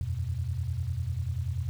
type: chord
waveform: sine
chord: E suspended second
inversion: none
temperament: equal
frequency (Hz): 82.41 / 92.5 / 123.47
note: E2 / F#2 / B2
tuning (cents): 0 / 0 / 0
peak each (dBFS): -33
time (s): 0.01-1.69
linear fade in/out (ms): 0
effects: 9-bit